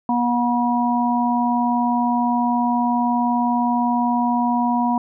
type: harmonic tone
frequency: 241.3 Hz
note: B3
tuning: 40 cents flat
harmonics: 1 / 3 / 4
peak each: -19 / -23 / -21 dBFS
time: 0.09-4.98 s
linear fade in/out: 2 ms
effects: none